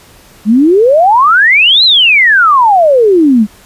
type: exponential two-way sweep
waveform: sine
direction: up then down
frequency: 199.6 to 4186 to 199.6 Hz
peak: -3 dBFS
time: 0.45-3.47 s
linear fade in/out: 50 ms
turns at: 1.84 s
effects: pink hiss -40 dBFS RMS until 3.65 s + resampled to 32000 Hz

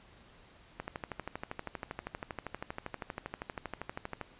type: click train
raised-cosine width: 0.5 ms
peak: -22 dBFS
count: 44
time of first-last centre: 0.8-4.213 s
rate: 12.6 Hz
effects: pink hiss -59 dBFS RMS until 4.39 s + resampled to 8000 Hz

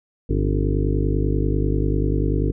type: harmonic tone with a mistuned harmonic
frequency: 50.2 Hz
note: G1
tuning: 42 cents sharp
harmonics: 1 / 2 / 3 / 5 / 6 / 7 / 8 / 9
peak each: -21 / -24 / -26 / -28 / -29 / -29 / -30 / -31 dBFS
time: 0.29-2.52 s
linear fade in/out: 10 ms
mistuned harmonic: 5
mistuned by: +85 cents
effects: none

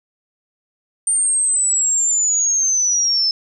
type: linear sweep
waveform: sine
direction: down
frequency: 8890 to 5220 Hz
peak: -14 dBFS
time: 1.07-3.31 s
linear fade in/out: 2 ms
effects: none

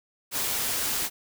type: noise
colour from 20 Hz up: white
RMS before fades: -28 dBFS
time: 0.31-1.1 s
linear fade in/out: 50 ms
effects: none

